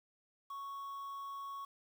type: tone with quantisation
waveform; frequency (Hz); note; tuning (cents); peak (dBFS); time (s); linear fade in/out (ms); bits
triangle; 1108.7; C#6; 0; -40; 0.5-1.65; 5; 10
effects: none